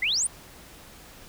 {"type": "exponential sweep", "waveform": "sine", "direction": "up", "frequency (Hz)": [1943, 9870], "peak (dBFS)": -22, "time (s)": [0.02, 0.27], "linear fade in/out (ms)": 5, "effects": ["pink hiss -48 dBFS RMS until 1.28 s"]}